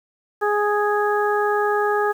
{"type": "harmonic tone", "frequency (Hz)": 415.3, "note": "G#4", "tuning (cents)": 0, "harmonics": [1, 2, 3, 4], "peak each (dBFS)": [-20, -23, -25, -26], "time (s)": [0.41, 2.13], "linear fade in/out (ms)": 20, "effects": ["8-bit"]}